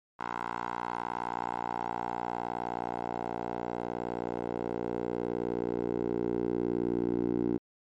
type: tone with band-pass filter sweep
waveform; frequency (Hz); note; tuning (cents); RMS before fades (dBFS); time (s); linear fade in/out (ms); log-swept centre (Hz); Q
10% pulse; 59.3; A#1; +30; -33; 0.19-7.58; 10; 1100 to 330; 2.8
effects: MP3 48 kbps